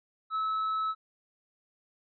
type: tone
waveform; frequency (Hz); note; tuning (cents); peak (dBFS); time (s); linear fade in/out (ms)
triangle; 1299; E6; -26; -26; 0.3-0.95; 50
effects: resampled to 11025 Hz